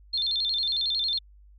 sine tone with vibrato, 3889 Hz, B7, 27 cents flat, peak -24 dBFS, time 0.13-1.19 s, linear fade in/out 10 ms, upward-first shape square, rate 11 Hz, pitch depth 150 cents each way, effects added 50 Hz sine -50 dBFS peak until 1.58 s

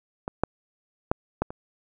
clicks, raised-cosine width 1 ms, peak -16 / -7 / -7 / -9 / -22 dBFS, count 5, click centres 0.279 / 0.436 / 1.115 / 1.42 / 1.505 s, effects none

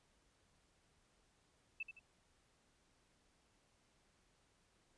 sine tone with echo, 2637 Hz, E7, in tune, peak -40 dBFS, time 1.8-1.83 s, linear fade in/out 5 ms, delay 82 ms, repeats 2, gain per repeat -8 dB, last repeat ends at 1.994 s, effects pink hiss -75 dBFS RMS until 4.97 s + resampled to 22050 Hz

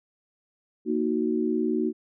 sine chord, D# minor, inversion second, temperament equal, 233.1 / 311.1 / 370 Hz, A#3 / D#4 / F#4, 0 / 0 / 0 cents, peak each -27 dBFS, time 0.85-1.93 s, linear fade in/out 50 ms, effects none

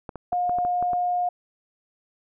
clicks, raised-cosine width 1 ms, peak -20 dBFS, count 8, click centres 0.092 / 0.157 / 0.329 / 0.495 / 0.586 / 0.65 / 0.826 / 0.933 s
sine tone, 714 Hz, F5, 38 cents sharp, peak -21 dBFS, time 0.32-1.29 s, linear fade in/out 5 ms
effects none

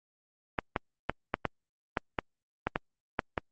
clicks, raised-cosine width 0.5 ms, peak -12 dBFS, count 11, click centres 0.588 / 0.762 / 1.096 / 1.341 / 1.453 / 1.972 / 2.188 / 2.67 / 2.759 / 3.192 / 3.378 s, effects Opus 32 kbps

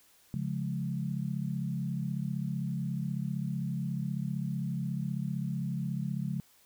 sine chord, Db major, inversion none, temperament equal with one note detuned, 138.59 / 174.61 / 209.6 Hz, Db3 / F3 / Ab3, 0 / 0 / +16 cents, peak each -34 / -35 / -37 dBFS, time 0.34-6.4 s, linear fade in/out 0 ms, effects white hiss -63 dBFS RMS until 6.65 s

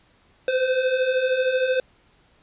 square beating tone pair, 504 / 517 Hz, B4 / C5, +35 / -21 cents, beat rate 13 Hz, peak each -27 / -21 dBFS, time 0.48-1.8 s, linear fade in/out 2 ms, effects pink hiss -59 dBFS RMS until 2.42 s + resampled to 8000 Hz

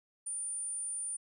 sine tone, 9250 Hz, D9, 27 cents flat, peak -35 dBFS, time 0.26-1.17 s, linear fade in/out 10 ms, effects none

